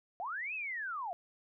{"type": "linear two-way sweep", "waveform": "sine", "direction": "up then down", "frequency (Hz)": [659.3, 2643, 659.3], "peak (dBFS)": -36, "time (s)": [0.2, 1.13], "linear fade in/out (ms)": 0, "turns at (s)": 0.54, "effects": []}